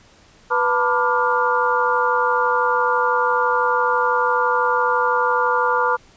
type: tone cluster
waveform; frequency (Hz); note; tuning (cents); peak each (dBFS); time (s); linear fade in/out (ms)
sine; 493.9 / 897 / 989 / 1179 / 1415; B4 / A5 / B5 / D6 / F6; 0 / +33 / +2 / +6 / +22; -22; 0.5-5.97; 20
effects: pink hiss -51 dBFS RMS until 6.16 s + resampled to 16000 Hz